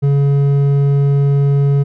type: tone with hard clipping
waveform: sine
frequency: 140.8 Hz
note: C#3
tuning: 27 cents sharp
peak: -11 dBFS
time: 0.02-1.84 s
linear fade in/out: 20 ms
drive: 6 dB
effects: none